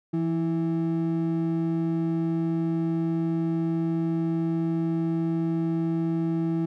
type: ring-modulated tone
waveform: triangle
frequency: 246.9 Hz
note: B3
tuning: in tune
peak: -18 dBFS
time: 0.13-6.66 s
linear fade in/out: 10 ms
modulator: 80 Hz
effects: none